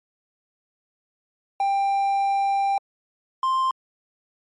triangle tone pair in turn, 791 / 1048.6 Hz, G5 / C6, +15 / +3 cents, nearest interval perfect fourth, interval 488 cents, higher second, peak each -17 dBFS, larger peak neither, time 1.6-2.78 / 3.43-3.71 s, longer first, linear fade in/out 2 ms, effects MP3 48 kbps

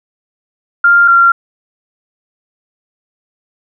sine tone pair in turn, 1397 / 1379.4 Hz, F6 / F6, 0 / -22 cents, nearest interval unison, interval 22 cents, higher first, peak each -4 dBFS, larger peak neither, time 0.84-1.08 / 1.08-1.32 s, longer neither, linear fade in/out 5 ms, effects none

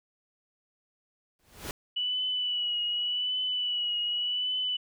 pink noise with exponential growth, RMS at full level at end -33 dBFS, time 1.39-1.71 s, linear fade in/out 1 ms, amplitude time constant 68 ms
sine tone with vibrato, 2951 Hz, F#7, 5 cents flat, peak -27 dBFS, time 1.96-4.77 s, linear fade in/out 10 ms, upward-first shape triangle, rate 0.86 Hz, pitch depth 41 cents each way
effects none

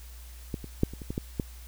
clicks, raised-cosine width 3 ms, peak -18 / -26 / -9 / -28 / -27 / -20 / -16 / -14 dBFS, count 8, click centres 0.542 / 0.643 / 0.834 / 0.936 / 1.018 / 1.105 / 1.179 / 1.398 s, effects added 60 Hz sine -43 dBFS peak until 1.67 s + white hiss -53 dBFS RMS until 1.67 s

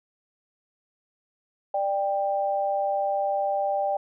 sine tone pair together, 592.2 / 790 Hz, D5 / G5, +14 / +13 cents, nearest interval perfect fourth, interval 499 cents, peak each -26 / -25 dBFS, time 1.74-3.97 s, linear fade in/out 5 ms, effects none

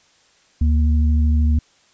sine tone pair together, 74 / 234.9 Hz, D2 / A#3, +14 / +13 cents, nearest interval octave + minor sixth, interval 1999 cents, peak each -13 / -24 dBFS, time 0.61-1.59 s, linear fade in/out 5 ms, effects white hiss -56 dBFS RMS until 1.93 s + resampled to 16000 Hz

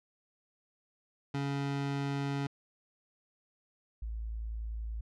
25% pulse / sine tone pair in turn, 140 / 55.27 Hz, C#3 / A1, +18 / +8 cents, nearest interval octave + major third, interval 1610 cents, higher first, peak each -28 / -35 dBFS, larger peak first, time 1.34-2.47 / 4.02-5.01 s, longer first, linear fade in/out 5 ms, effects low-pass 5000 Hz 12 dB/octave

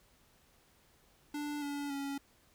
square tone with pitch steps, 293.7 / 286.2 / 278.8 Hz, D4 / D4 / C#4, 0 / -45 / +10 cents, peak -37 dBFS, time 1.34-2.18 s, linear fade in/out 5 ms, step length 280 ms, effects pink hiss -67 dBFS RMS until 2.54 s

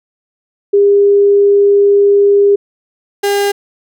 sine / 35% pulse tone pair in turn, 403.4 / 403.4 Hz, G4 / G4, +50 / +50 cents, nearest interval unison, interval 0 cents, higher neither, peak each -5 / -9 dBFS, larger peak first, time 0.73-2.56 / 3.23-3.52 s, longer first, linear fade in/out 10 ms, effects none

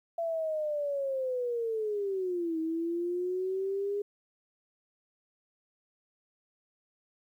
sine linear two-way sweep, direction down then up, 676 to 318.7 to 410.6 Hz, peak -29 dBFS, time 0.18-4.02 s, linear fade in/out 5 ms, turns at 2.59 s, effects 11-bit

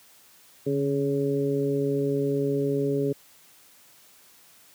harmonic tone with a mistuned harmonic, 139.6 Hz, C#3, 13 cents sharp, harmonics 1 / 2 / 3 / 4, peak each -29 / -28 / -25 / -35 dBFS, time 0.66-3.13 s, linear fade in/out 10 ms, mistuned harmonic 1, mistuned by +41 cents, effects white hiss -55 dBFS RMS until 4.74 s + high-pass 80 Hz 12 dB/octave

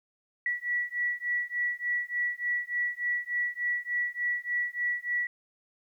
sine beating tone pair, 1942 / 1945.4 Hz, B6 / B6, -30 / -27 cents, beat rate 3.4 Hz, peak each -31 dBFS, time 0.46-5.27 s, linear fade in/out 2 ms, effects 11-bit

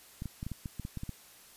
clicks, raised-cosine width 5 ms, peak -25 dBFS, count 11, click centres 0.221 / 0.257 / 0.429 / 0.466 / 0.517 / 0.658 / 0.797 / 0.851 / 0.973 / 1.034 / 1.093 s, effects white hiss -56 dBFS RMS until 1.56 s + resampled to 32000 Hz

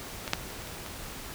clicks, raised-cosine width 0.2 ms, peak -16 / -6 / -26 / -25 / -23 / -23 dBFS, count 6, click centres 0.278 / 0.334 / 0.503 / 0.62 / 0.673 / 0.863 s, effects pink hiss -41 dBFS RMS until 1.34 s

